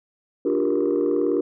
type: chord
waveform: sine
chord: G minor seventh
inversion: second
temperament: just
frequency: 294 / 352.8 / 392 / 470.4 Hz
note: D4 / F4 / G4 / Bb4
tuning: +2 / +18 / 0 / +16 cents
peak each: -23 dBFS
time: 0.45-1.41 s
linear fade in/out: 5 ms
effects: tanh soft clip ceiling -13 dBFS